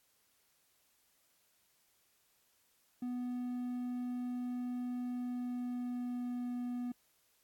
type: tone with pitch glide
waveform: triangle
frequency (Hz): 246.9 to 244.9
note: B3 to B3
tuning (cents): 0 to -14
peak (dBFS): -34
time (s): 3.02-6.92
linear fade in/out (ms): 5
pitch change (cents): -14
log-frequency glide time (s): 5-6.59
effects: white hiss -73 dBFS RMS until 7.43 s + AAC 64 kbps